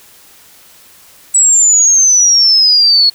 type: exponential sweep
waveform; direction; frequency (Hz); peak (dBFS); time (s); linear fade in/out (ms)
sine; down; 7900 to 4331; -5; 1.34-3.1; 10
effects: white hiss -42 dBFS RMS until 3.14 s